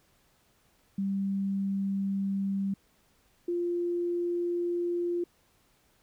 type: tone pair in turn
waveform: sine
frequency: 196 / 348.1 Hz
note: G3 / F4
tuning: 0 / -6 cents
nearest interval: minor seventh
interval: 994 cents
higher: second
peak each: -27 dBFS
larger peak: neither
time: 0.98-2.74 / 3.48-5.24 s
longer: neither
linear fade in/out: 5 ms
effects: pink hiss -67 dBFS RMS until 6.02 s